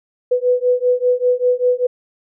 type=beating tone pair; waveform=sine; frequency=493.9 / 499 Hz; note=B4 / B4; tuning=0 / +18 cents; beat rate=5.1 Hz; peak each=-16 dBFS; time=0.31-1.87 s; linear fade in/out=10 ms; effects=none